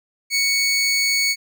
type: tone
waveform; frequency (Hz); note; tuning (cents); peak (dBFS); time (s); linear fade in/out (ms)
20% pulse; 2224; C#7; +5; -12; 0.3-1.36; 50
effects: none